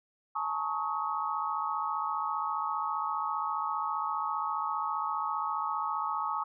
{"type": "tone cluster", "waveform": "sine", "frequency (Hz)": [854, 909, 1109, 1267], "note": ["G#5", "A#5", "C#6", "D#6"], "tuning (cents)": [48, -44, 0, 31], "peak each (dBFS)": [-36, -38, -34, -34], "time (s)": [0.35, 6.44], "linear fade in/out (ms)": 10, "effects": []}